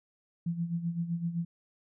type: tone with tremolo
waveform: sine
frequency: 169.6 Hz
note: E3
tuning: 50 cents sharp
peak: -27 dBFS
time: 0.46-1.45 s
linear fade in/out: 5 ms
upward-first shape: sine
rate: 7.8 Hz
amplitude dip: 70%
effects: none